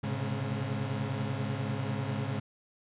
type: tone cluster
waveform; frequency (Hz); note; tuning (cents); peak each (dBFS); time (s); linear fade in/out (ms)
35% pulse; 106.2 / 126.6 / 136.7 / 208.1; G#2 / B2 / C#3 / G#3; +39 / +43 / -24 / +4; -34 / -37 / -33 / -38; 0.03-2.4; 10
effects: resampled to 8000 Hz + 11-bit